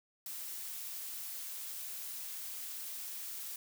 blue noise, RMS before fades -43 dBFS, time 0.26-3.56 s, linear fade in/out 2 ms, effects none

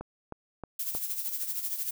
click train, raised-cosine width 1 ms, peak -24 dBFS, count 4, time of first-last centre 0.01-0.95 s, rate 3.19 Hz
violet noise with tremolo, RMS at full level -31 dBFS, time 0.79-1.91 s, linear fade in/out 5 ms, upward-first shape sine, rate 13 Hz, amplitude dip 60%
effects none

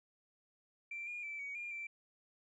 sine tone with pitch steps, 2351 / 2426 / 2325 / 2253 / 2406 / 2343 Hz, D7 / D#7 / D7 / C#7 / D7 / D7, +1 / -44 / -18 / +28 / +41 / -5 cents, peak -40 dBFS, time 0.91-1.87 s, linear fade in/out 5 ms, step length 160 ms, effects tanh soft clip ceiling -36 dBFS

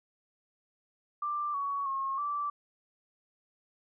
sine tone with pitch steps, 1182 / 1122 / 1082 / 1165 Hz, D6 / C#6 / C#6 / D6, +11 / +21 / -42 / -14 cents, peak -30 dBFS, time 1.22-2.5 s, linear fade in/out 5 ms, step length 320 ms, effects none

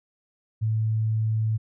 sine tone, 110 Hz, A2, in tune, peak -21 dBFS, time 0.61-1.58 s, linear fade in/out 20 ms, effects none

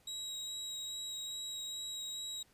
30% pulse tone with vibrato, 3835 Hz, A#7, 48 cents sharp, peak -37 dBFS, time 0.07-2.43 s, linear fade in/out 5 ms, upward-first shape sine, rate 2.4 Hz, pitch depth 9 cents each way, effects pink hiss -68 dBFS RMS until 2.53 s + resampled to 32000 Hz

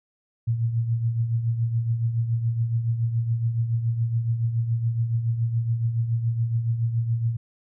sine tone with tremolo, 115.7 Hz, A#2, 13 cents flat, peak -18 dBFS, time 0.47-7.37 s, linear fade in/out 10 ms, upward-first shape triangle, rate 7.1 Hz, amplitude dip 65%, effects none

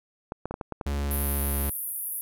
clicks, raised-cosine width 1 ms, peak -18 dBFS, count 7, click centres 0.321 / 0.456 / 0.51 / 0.541 / 0.612 / 0.723 / 0.812 s
45% pulse tone with pitch glide, 71 to 70.43 Hz, C#2 to C#2, +42 to +28 cents, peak -26 dBFS, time 0.86-1.7 s, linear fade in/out 5 ms, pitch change -14 cents, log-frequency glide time 1.14-1.57 s
pink band-pass noise, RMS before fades -33 dBFS, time 1.11-2.21 s, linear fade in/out 0 ms, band 10000 to 15000 Hz, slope 96 dB/octave
effects none

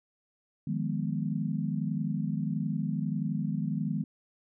sine chord, F half-diminished seventh, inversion third, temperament equal with one note detuned, 155.56 / 177.15 / 207.7 / 246.9 Hz, Eb3 / F3 / Ab3 / Cb4, 0 / +25 / 0 / 0 cents, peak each -32 / -35 / -33 / -36 dBFS, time 0.67-4.04 s, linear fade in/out 5 ms, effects none

